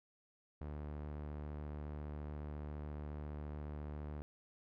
sawtooth tone with low-pass filter, 74.4 Hz, D2, 23 cents sharp, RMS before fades -45 dBFS, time 0.61-4.22 s, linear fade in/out 0 ms, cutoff 1400 Hz, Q 0.57, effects none

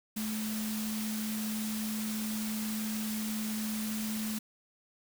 sine tone in noise, 216.3 Hz, A3, 29 cents flat, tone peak -33 dBFS, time 0.16-4.39 s, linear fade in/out 10 ms, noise white, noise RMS -40 dBFS, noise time 0.16-4.39 s, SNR +4 dB, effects none

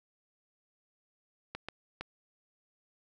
clicks, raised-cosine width 0.3 ms, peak -22 dBFS, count 3, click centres 1.55 / 1.686 / 2.01 s, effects none

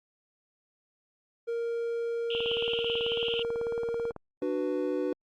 triangle tone, 466.2 Hz, A#4, in tune, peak -27 dBFS, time 1.47-4.12 s, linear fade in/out 20 ms
pink band-pass noise, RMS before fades -34 dBFS, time 2.3-3.43 s, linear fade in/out 5 ms, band 2800 to 3200 Hz, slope 96 dB/octave
click train, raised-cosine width 1 ms, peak -26 dBFS, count 34, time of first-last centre 2.35-4.163 s, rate 18.2 Hz
triangle chord, B minor, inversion first, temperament just, 296.3 / 370.4 / 493.9 Hz, D4 / F#4 / B4, +15 / +2 / 0 cents, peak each -30 dBFS, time 4.42-5.13 s, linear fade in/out 2 ms
effects Opus 48 kbps

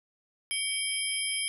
sine tone cluster, 2270 / 3175 / 5080 / 10890 Hz, C#7 / G7 / D#8 / F9, +41 / +21 / +35 / -45 cents, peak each -34 / -33 / -38 / -33 dBFS, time 0.51-1.48 s, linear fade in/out 0 ms, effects none

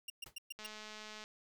sawtooth tone bursts, 2794 Hz, F7, in tune, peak -38 dBFS, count 5, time 0.08-0.665 s, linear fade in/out 5 ms, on 21 ms, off 120 ms
pink noise with exponential decay, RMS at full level -48 dBFS, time 0.26-0.36 s, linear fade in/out 5 ms, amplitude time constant 20 ms
click train, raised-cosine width 0.2 ms, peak -32 dBFS, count 140, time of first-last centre 0.59-1.24 s, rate 214 Hz
effects none

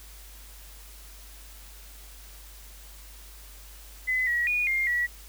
sine tone with pitch steps, 2021 / 1916 / 2453 / 2117 / 1935 Hz, B6 / A#6 / D#7 / C7 / B6, +39 / +47 / -25 / +20 / -36 cents, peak -23 dBFS, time 4.07-5.07 s, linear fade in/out 20 ms, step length 200 ms, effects added 50 Hz sine -46 dBFS peak until 5.28 s + white hiss -50 dBFS RMS until 5.28 s

